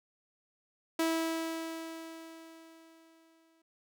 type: tone with exponential decay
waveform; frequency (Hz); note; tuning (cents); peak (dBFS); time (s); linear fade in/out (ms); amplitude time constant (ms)
sawtooth; 326.2; E4; -18; -23; 0.99-3.62; 5; 570
effects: none